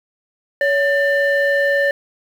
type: tone pair together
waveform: sine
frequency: 563 / 1787.4 Hz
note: C#5 / A6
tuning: +27 / +27 cents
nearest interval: octave + minor sixth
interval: 2000 cents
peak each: -14 / -15 dBFS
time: 0.61-1.91 s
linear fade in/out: 2 ms
effects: tanh soft clip ceiling -10 dBFS + 7-bit